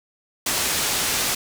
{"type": "low-pass noise", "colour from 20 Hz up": "white", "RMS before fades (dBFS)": -23, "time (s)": [0.46, 1.35], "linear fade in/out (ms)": 5, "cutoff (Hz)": 9800, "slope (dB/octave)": 12, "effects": []}